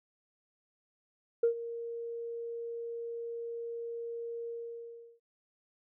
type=tone with ADSR envelope; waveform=sine; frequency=466.2 Hz; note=A#4; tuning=in tune; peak=-20 dBFS; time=1.43-5.2 s; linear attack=6 ms; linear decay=100 ms; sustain=-16 dB; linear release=720 ms; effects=noise-tail reverb RT60 0.2 s tail -26 dB re dry + tanh soft clip ceiling -18 dBFS